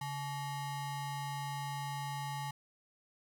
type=ring-modulated tone; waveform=square; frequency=500 Hz; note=B4; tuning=21 cents sharp; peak=-35 dBFS; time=0.01-2.51 s; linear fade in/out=5 ms; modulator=360 Hz; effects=none